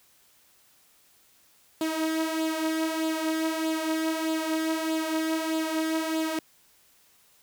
sawtooth tone with flanger, 319.1 Hz, D#4, 44 cents sharp, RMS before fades -28 dBFS, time 1.81-6.39 s, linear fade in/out 2 ms, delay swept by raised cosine 0.25 to 3.75 ms, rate 1.6 Hz, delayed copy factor +0.55, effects white hiss -61 dBFS RMS until 7.42 s

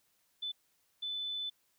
sine tone bursts at uneven times, 3505 Hz, A7, 7 cents flat, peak -35 dBFS, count 2, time 0.42-0.52 / 1.02-1.5 s, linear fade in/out 10 ms, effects white hiss -74 dBFS RMS until 1.78 s

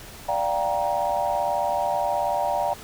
sine chord, G minor seventh, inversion second, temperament just, 588 / 705.6 / 784 / 940.8 Hz, D5 / F5 / G5 / Bb5, +2 / +18 / 0 / +16 cents, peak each -27 dBFS, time 0.28-2.74 s, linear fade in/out 10 ms, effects pink hiss -42 dBFS RMS until 2.83 s

